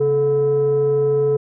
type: tone pair together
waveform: sine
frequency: 136.5 / 433.4 Hz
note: C#3 / A4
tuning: -26 / -26 cents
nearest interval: octave + minor sixth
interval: 2000 cents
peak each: -21 / -13 dBFS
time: 0-1.37 s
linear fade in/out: 10 ms
effects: tanh soft clip ceiling -11 dBFS